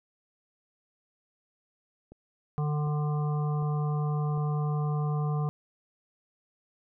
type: click train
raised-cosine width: 2 ms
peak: -35 dBFS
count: 4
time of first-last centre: 2.12-4.376 s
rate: 1.33 Hz
type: harmonic tone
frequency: 149.1 Hz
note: D3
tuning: 27 cents sharp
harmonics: 1 / 3 / 5 / 7 / 8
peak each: -26 / -39 / -40 / -42 / -44 dBFS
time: 2.58-5.49 s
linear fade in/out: 0 ms
effects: none